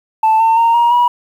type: tone with pitch steps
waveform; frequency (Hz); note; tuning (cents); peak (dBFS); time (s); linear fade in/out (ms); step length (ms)
sine; 880 / 901.1 / 922.7 / 944.8 / 967.4; A5 / A5 / A#5 / A#5 / B5; 0 / +41 / -18 / +23 / -36; -6; 0.23-1.08; 5; 170
effects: tanh soft clip ceiling -6 dBFS + 7-bit

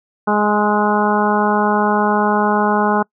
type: harmonic tone with a mistuned harmonic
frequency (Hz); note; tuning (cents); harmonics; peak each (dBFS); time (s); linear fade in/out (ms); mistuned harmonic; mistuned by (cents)
208.7; G#3; +9; 1 / 2 / 3 / 4 / 5 / 6 / 7; -18 / -20 / -23 / -18 / -21 / -24 / -24; 0.27-3.03; 10; 6; +16
effects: noise-tail reverb RT60 0.1 s tail -26 dB re dry

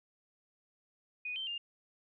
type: tone with pitch steps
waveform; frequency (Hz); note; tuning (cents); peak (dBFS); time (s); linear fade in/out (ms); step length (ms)
sine; 2479 / 3115 / 2807; D#7 / G7 / F7; -7 / -12 / +8; -36; 1.25-1.58; 5; 110
effects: none

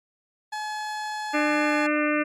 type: tone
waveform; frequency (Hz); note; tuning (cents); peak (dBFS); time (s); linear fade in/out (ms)
30% pulse; 852; G#5; +44; -26; 0.52-1.87; 10
type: harmonic tone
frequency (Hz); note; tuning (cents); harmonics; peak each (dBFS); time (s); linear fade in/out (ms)
299.5; D4; +34; 1 / 2 / 4 / 5 / 6 / 7 / 8 / 9; -24 / -27 / -30 / -31 / -32 / -32 / -33 / -34; 1.33-2.24; 20
effects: low-pass 8000 Hz 12 dB/octave + MP3 64 kbps

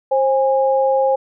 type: tone pair together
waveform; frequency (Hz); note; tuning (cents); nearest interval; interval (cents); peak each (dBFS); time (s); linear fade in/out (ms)
sine; 532 / 820.9; C5 / G#5; +29 / -20; minor sixth; 751; -14 / -18; 0.11-1.16; 10
effects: none

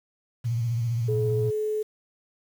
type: tone with vibrato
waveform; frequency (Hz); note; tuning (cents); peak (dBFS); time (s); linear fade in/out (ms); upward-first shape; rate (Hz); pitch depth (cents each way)
sine; 117.1; A#2; +8; -23; 0.44-1.51; 20; sine; 15; 69
type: tone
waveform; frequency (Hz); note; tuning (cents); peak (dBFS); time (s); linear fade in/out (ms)
sine; 427.7; A4; -49; -24; 1.08-1.83; 10
effects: tanh soft clip ceiling -13 dBFS + 8-bit

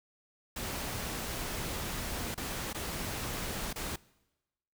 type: noise with dropouts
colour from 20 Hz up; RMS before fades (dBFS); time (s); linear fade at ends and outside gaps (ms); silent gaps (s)
pink; -37; 0.56-3.96; 5; 2.345-2.376 / 2.731-2.745 / 3.73-3.758
effects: noise-tail reverb RT60 1.0 s tail -22 dB re dry

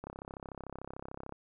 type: click train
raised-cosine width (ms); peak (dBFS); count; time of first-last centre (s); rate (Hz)
1; -28; 44; 0.04-1.324; 33.5
effects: none

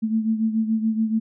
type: beating tone pair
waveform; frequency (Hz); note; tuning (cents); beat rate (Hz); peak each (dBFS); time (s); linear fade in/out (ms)
sine; 220 / 227; A3 / A#3; 0 / -46; 7; -20 / -26; 0.02-1.2; 20
effects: none

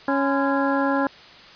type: harmonic tone with a mistuned harmonic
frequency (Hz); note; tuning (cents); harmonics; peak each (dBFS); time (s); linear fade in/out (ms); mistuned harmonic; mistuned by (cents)
276.4; C#4; -5; 1 / 2 / 3 / 4 / 5 / 6; -22 / -25 / -27 / -28 / -29 / -30; 0.08-1.07; 2; 4; -130
effects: white hiss -45 dBFS RMS until 1.55 s + resampled to 11025 Hz

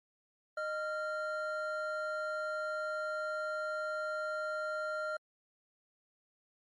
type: tone pair together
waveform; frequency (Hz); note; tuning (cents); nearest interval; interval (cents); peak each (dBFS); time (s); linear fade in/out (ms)
triangle; 617 / 1385.1; D#5 / F6; -15 / -15; octave + major second; 1400; -35 / -35; 0.57-5.17; 5
effects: MP3 48 kbps

